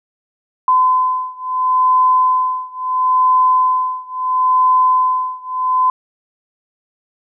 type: beating tone pair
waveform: sine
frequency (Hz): 1019 / 1019.74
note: C6 / C6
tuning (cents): -46 / -45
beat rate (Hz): 0.74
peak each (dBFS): -14 / -15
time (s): 0.68-5.9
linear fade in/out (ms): 2
effects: none